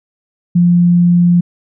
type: tone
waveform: sine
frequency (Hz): 174.61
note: F3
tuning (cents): 0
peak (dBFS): -6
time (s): 0.55-1.41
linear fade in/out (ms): 10
effects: none